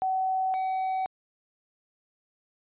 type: tone pair in turn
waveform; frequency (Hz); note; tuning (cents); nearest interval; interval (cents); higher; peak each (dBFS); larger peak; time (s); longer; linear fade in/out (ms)
sine / triangle; 756 / 756; F#5 / F#5; +37 / +37; unison; 0; neither; -24; neither; 0.02-0.54 / 0.54-1.06; neither; 0
effects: resampled to 8000 Hz